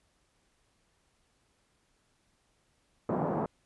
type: band-pass noise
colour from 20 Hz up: pink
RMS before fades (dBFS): -31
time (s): 3.09-3.46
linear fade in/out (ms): 2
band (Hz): 140 to 980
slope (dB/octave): 24
effects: pink hiss -72 dBFS RMS until 3.65 s + resampled to 24000 Hz